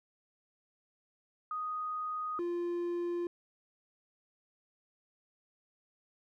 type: tone pair in turn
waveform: sine / triangle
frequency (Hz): 1244.5 / 347.5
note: D#6 / F4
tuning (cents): 0 / -9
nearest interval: octave + minor seventh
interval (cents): 2209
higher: first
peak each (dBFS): -34 / -30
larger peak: second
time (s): 1.51-2.39 / 2.39-3.27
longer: neither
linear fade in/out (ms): 2
effects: none